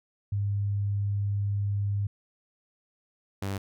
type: tone pair in turn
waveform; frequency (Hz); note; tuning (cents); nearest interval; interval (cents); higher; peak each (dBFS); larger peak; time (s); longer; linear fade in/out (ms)
sine / sawtooth; 101.1 / 98.11; G#2 / G2; -46 / +2; minor second; 52; first; -25 / -26; first; 0.32-2.07 / 3.42-3.58; first; 5
effects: none